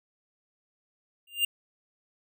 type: tone with exponential growth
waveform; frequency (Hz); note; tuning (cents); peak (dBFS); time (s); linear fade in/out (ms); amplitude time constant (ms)
square; 2800; F7; +4; -20; 1.27-1.45; 5; 37
effects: none